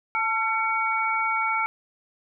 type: tone cluster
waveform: sine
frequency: 883 / 1360 / 2242 Hz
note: A5 / F6 / C#7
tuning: +6 / -46 / +19 cents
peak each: -27 / -26 / -26 dBFS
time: 0.15-1.66 s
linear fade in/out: 0 ms
effects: none